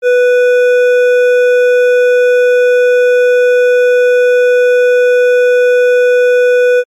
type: tone with hard clipping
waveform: triangle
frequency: 493.9 Hz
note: B4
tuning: in tune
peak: -7 dBFS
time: 0.02-6.84 s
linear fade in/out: 50 ms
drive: 13 dB
effects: MP3 64 kbps